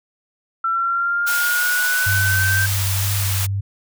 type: exponential sweep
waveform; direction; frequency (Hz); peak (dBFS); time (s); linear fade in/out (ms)
sine; up; 1343 to 1568; -17; 0.64-2.66; 5
type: high-pass noise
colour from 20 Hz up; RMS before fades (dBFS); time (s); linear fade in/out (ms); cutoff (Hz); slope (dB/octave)
white; -24; 1.26-3.47; 20; 790; 12
type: tone with vibrato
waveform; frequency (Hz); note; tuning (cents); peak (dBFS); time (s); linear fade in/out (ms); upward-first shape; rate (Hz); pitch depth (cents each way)
sine; 98; G2; 0; -19; 2.06-3.61; 10; sine; 2.1; 23
effects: none